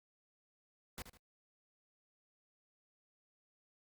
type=noise with echo; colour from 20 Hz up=pink; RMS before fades=-45 dBFS; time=0.98-1.02 s; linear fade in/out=0 ms; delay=76 ms; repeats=2; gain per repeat=-9 dB; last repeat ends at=1.172 s; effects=noise-tail reverb RT60 0.1 s tail -25 dB re dry + Opus 48 kbps